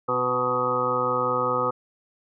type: harmonic tone with a mistuned harmonic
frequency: 125.1 Hz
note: B2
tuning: 23 cents sharp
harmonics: 1 / 2 / 3 / 4 / 6 / 7 / 8 / 9 / 10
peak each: -36 / -35 / -34 / -26 / -37 / -32 / -36 / -30 / -25 dBFS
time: 0.08-1.71 s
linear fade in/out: 10 ms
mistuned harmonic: 3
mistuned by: -25 cents
effects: none